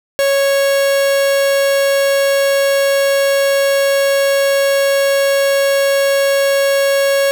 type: tone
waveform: 45% pulse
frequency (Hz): 553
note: C#5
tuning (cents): -4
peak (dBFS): -11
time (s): 0.19-7.31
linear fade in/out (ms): 0
effects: none